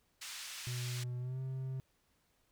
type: band-pass noise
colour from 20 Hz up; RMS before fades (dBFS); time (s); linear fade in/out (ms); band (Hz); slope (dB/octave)
white; -46; 0.21-1.04; 10; 1600 to 6400; 12
type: tone with pitch glide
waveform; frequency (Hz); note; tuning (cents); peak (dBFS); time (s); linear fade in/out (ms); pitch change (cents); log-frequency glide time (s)
triangle; 123.47 to 131.57; B2 to C3; 0 to +10; -35; 0.67-1.8; 0; +110; 1.19-1.4
effects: pink hiss -75 dBFS RMS until 2.51 s